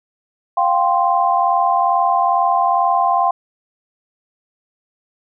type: chord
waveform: sine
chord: F suspended second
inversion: none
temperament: equal with one note detuned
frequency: 701.7 / 784 / 1046.5 Hz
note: F5 / G5 / C6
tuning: +8 / 0 / 0 cents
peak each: -17 dBFS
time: 0.57-3.31 s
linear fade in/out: 5 ms
effects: none